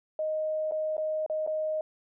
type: tone with dropouts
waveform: sine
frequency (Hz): 622.3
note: D#5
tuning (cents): 0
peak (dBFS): -27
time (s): 0.19-1.81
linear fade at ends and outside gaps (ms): 2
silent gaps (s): 0.712-0.72 / 0.968-0.979 / 1.263-1.298 / 1.465-1.474
effects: none